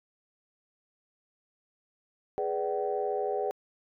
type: chord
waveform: sine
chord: G# half-diminished seventh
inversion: none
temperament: equal with one note detuned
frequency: 415.3 / 493.9 / 587.3 / 759.5 Hz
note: G#4 / B4 / D5 / F#5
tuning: 0 / 0 / 0 / +45 cents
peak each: -31 / -34 / -35 / -33 dBFS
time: 2.38-3.51 s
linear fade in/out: 0 ms
effects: tanh soft clip ceiling -17 dBFS